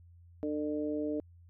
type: harmonic tone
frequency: 150 Hz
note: D3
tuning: 37 cents sharp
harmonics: 2 / 3 / 4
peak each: -33 / -37 / -39 dBFS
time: 0.43-1.2 s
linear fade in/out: 0 ms
effects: added 86 Hz sine -54 dBFS peak until 1.49 s